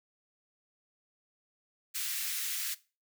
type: high-pass noise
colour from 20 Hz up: white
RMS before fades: -35 dBFS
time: 1.94-2.75 s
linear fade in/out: 20 ms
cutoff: 1600 Hz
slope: 24 dB/octave
effects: noise-tail reverb RT60 0.3 s tail -18 dB re dry